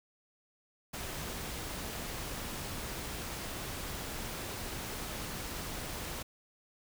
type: noise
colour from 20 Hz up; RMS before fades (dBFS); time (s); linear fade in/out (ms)
pink; -40; 0.93-6.23; 10
effects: none